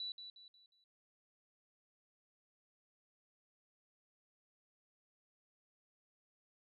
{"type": "tone with echo", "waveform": "sine", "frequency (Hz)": 3951, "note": "B7", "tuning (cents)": 0, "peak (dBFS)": -40, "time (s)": [0, 0.12], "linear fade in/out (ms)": 2, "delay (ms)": 180, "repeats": 4, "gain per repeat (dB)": -8, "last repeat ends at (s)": 0.84, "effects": []}